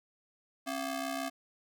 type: ring-modulated tone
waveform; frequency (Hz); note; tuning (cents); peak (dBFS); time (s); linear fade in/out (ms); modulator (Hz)
sawtooth; 474.3; A#4; +30; -27; 0.66-1.3; 20; 204
effects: none